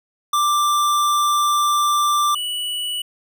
square tone pair in turn, 1180 / 2949 Hz, D6 / F#7, +8 / -6 cents, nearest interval octave + major third, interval 1586 cents, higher second, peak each -16 / -23 dBFS, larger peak first, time 0.33-2.35 / 2.35-3.02 s, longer first, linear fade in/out 5 ms, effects none

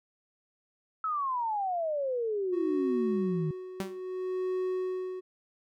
sine exponential sweep, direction down, 1314 to 151.2 Hz, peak -28 dBFS, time 1.04-3.51 s, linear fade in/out 2 ms
triangle tone with tremolo, 370 Hz, F#4, in tune, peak -26 dBFS, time 2.52-5.21 s, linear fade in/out 20 ms, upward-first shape sine, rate 0.6 Hz, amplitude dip 75%
sawtooth tone with exponential decay, 193.6 Hz, G3, 21 cents flat, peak -25 dBFS, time 3.8-4.01 s, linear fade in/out 0 ms, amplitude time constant 44 ms
effects none

